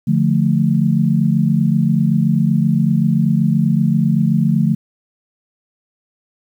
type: chord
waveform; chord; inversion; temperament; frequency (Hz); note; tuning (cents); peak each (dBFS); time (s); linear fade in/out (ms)
sine; D minor; none; equal; 146.83 / 174.61 / 220; D3 / F3 / A3; 0 / 0 / 0; -16; 0.07-4.75; 10
effects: 8-bit